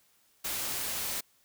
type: noise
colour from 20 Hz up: white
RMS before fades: -34 dBFS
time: 0.44-1.21 s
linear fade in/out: 10 ms
effects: white hiss -67 dBFS RMS until 1.44 s